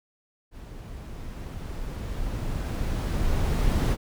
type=noise with level ramp; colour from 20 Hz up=brown; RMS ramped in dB=-41 to -21 dBFS; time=0.51-3.97 s; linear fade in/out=50 ms; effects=none